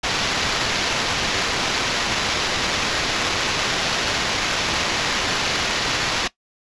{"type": "noise with sample-and-hold", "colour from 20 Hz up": "violet", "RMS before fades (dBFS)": -22, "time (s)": [0.03, 6.28], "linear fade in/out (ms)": 10, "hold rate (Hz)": 8820, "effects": ["noise-tail reverb RT60 0.1 s tail -18 dB re dry", "resampled to 22050 Hz"]}